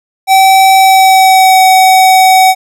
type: tone with pitch glide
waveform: square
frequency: 768 to 753.1 Hz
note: G5 to F#5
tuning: -36 to +30 cents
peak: -3 dBFS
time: 0.27-2.55 s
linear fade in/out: 50 ms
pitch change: -34 cents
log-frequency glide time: 0.75-1.62 s
effects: none